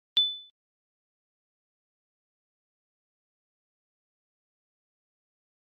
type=tone with exponential decay; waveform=sine; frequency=3500 Hz; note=A7; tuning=10 cents flat; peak=-15 dBFS; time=0.17-0.5 s; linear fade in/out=0 ms; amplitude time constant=71 ms; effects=Opus 32 kbps